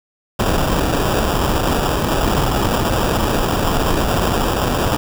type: noise with sample-and-hold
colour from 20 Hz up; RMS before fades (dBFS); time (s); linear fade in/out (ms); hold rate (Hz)
pink; -17; 0.39-4.97; 5; 2100
effects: none